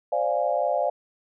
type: chord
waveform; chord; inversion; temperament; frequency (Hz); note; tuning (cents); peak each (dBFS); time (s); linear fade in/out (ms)
sine; D half-diminished seventh; third; equal; 523.3 / 587.3 / 698.5 / 830.6; C5 / D5 / F5 / Ab5; 0 / 0 / 0 / 0; -28 / -25 / -26 / -30; 0.12-0.9; 5
effects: none